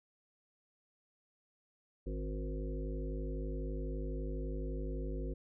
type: harmonic tone with a mistuned harmonic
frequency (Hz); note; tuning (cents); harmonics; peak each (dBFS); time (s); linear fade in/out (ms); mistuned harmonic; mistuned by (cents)
51.91; G#1; 0; 1 / 3 / 5 / 7 / 9 / 10; -37 / -46 / -46 / -46 / -49 / -51; 2.06-5.34; 10; 5; +24
effects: none